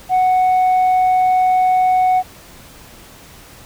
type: tone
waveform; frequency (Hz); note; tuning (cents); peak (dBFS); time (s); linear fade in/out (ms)
sine; 740; F#5; 0; -8; 0.09-2.23; 50
effects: tanh soft clip ceiling -10 dBFS + pink hiss -41 dBFS RMS until 3.65 s